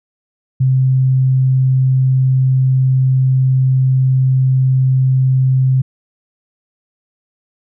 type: tone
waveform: sine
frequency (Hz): 130.81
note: C3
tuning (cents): 0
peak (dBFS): -9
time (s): 0.6-5.82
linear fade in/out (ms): 10
effects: none